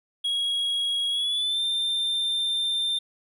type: tone with pitch glide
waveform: triangle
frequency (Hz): 3309 to 3588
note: G#7 to A7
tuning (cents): -7 to +33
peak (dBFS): -22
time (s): 0.24-2.99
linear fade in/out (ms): 10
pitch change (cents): +140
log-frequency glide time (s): 1.1-1.62
effects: none